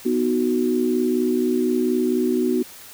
sine chord, B major, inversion none, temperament equal, 246.9 / 311.1 / 370 Hz, B3 / D#4 / F#4, 0 / 0 / 0 cents, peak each -21 / -25 / -21 dBFS, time 0.05-2.63 s, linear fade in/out 10 ms, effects white hiss -42 dBFS RMS until 2.93 s

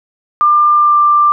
sine tone with pitch glide, 1195 to 1184 Hz, D6 to D6, +30 to +14 cents, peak -6 dBFS, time 0.41-1.32 s, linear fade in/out 0 ms, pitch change -16 cents, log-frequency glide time 0.75-0.99 s, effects none

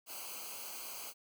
white noise with comb filter, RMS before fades -45 dBFS, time 0.06-1.14 s, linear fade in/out 50 ms, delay 0.55 ms, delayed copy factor -0.85, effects none

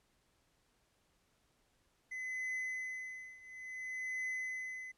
triangle tone with tremolo, 2027 Hz, B6, 45 cents sharp, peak -34 dBFS, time 2.11-4.92 s, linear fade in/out 10 ms, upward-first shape triangle, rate 0.58 Hz, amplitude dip 90%, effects pink hiss -75 dBFS RMS until 4.97 s + low-pass 11000 Hz 12 dB/octave

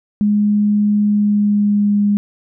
sine tone with pitch glide, 207.7 to 204.8 Hz, G#3 to G#3, 0 to -24 cents, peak -11 dBFS, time 0.21-2.17 s, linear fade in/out 0 ms, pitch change -24 cents, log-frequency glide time 1.04-2.01 s, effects none

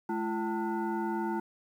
sine tone with frequency modulation, 340.4 Hz, F4, 44 cents flat, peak -29 dBFS, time 0.09-1.4 s, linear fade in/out 5 ms, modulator 555 Hz, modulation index 1.3, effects 10-bit

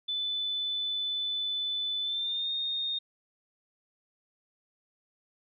sine tone with pitch glide, 3502 to 3682 Hz, A7 to A#7, -9 to -22 cents, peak -29 dBFS, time 0.08-2.99 s, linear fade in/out 10 ms, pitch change +87 cents, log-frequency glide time 2.02-2.51 s, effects none

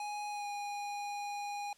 square tone with pitch glide, 830.6 to 818.2 Hz, G#5 to G#5, 0 to -26 cents, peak -38 dBFS, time 0-1.73 s, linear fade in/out 2 ms, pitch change -26 cents, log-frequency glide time 0.3-0.46 s, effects white hiss -65 dBFS RMS until 1.77 s + low-pass 9000 Hz 12 dB/octave

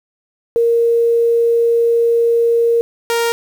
sine / sawtooth tone pair in turn, 466.2 / 466.2 Hz, A#4 / A#4, 0 / 0 cents, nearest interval unison, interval 0 cents, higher neither, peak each -10 dBFS, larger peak neither, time 0.56-2.81 / 3.1-3.32 s, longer first, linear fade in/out 0 ms, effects 7-bit

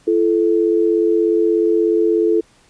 sine tone pair together, 338.8 / 435.5 Hz, E4 / A4, +48 / -18 cents, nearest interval major third, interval 434 cents, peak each -15 dBFS, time 0.07-2.41 s, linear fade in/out 10 ms, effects pink hiss -53 dBFS RMS until 2.69 s + resampled to 22050 Hz

